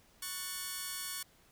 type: chord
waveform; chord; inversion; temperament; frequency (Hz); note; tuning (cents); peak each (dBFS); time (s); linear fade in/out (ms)
5% pulse; F# minor; second; just; 1110 / 1480 / 1776; C#6 / F#6 / A6; +2 / 0 / +16; -31 / -33 / -34; 0.22-1.23; 5
effects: pink hiss -65 dBFS RMS until 1.51 s